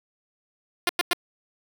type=tone bursts; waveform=5% pulse; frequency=351.5 Hz; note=F4; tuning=11 cents sharp; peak=-8 dBFS; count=3; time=0.87-1.132 s; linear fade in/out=2 ms; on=22 ms; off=98 ms; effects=none